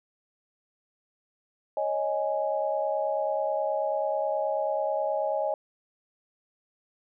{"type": "chord", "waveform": "sine", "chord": "C# suspended second", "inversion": "none", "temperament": "just", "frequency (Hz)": [554.4, 623.7, 831.5], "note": ["C#5", "D#5", "G#5"], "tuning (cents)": [0, 4, 2], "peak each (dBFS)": [-30, -28, -31], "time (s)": [1.77, 5.54], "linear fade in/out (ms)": 2, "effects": []}